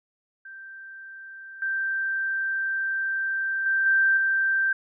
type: tone with level steps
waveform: sine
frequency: 1568 Hz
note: G6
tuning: in tune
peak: -39 / -24 / -20 / -17 / -20 dBFS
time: 0.45-4.73 s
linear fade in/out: 5 ms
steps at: 1.62 / 3.66 / 3.86 / 4.17 s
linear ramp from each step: 2 ms
effects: none